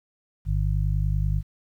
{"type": "harmonic tone", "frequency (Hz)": 50.3, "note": "G1", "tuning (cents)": 45, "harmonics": [1, 2, 3], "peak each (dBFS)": [-23, -26, -28], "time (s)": [0.45, 1.43], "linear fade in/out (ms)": 50, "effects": ["10-bit"]}